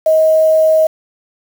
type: tone with quantisation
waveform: sine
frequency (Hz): 633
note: D#5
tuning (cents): +30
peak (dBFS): -7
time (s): 0.06-0.87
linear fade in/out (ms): 5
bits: 5
effects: none